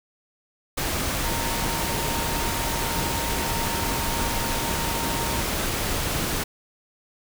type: tone in noise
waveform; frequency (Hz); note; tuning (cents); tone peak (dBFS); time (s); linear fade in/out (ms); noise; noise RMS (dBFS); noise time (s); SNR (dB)
sine; 923; A#5; -17; -32; 1.23-5.41; 10; pink; -26; 0.77-6.44; -9
effects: none